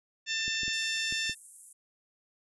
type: harmonic tone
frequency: 893 Hz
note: A5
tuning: 25 cents sharp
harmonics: 2 / 3 / 4 / 5 / 6 / 7 / 8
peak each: -35 / -35 / -35 / -44 / -37 / -46 / -41 dBFS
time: 0.26-1.35 s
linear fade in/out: 50 ms
type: clicks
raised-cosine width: 3 ms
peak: -31 dBFS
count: 5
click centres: 0.48 / 0.633 / 0.68 / 1.125 / 1.296 s
type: high-pass noise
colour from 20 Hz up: pink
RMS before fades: -48 dBFS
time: 0.73-1.73 s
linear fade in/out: 5 ms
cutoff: 8100 Hz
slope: 48 dB/octave
effects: resampled to 24000 Hz